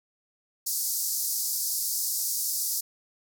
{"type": "band-pass noise", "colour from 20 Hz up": "white", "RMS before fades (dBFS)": -29, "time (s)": [0.66, 2.81], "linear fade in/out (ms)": 10, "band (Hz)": [4700, 16000], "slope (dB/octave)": 48, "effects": []}